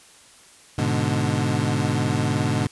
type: chord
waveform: 25% pulse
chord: G# diminished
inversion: none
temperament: equal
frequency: 103.83 / 123.47 / 146.83 Hz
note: G#2 / B2 / D3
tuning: 0 / 0 / 0 cents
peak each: -21 dBFS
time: 0.78-2.67 s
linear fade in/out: 5 ms
effects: white hiss -50 dBFS RMS until 2.71 s + resampled to 24000 Hz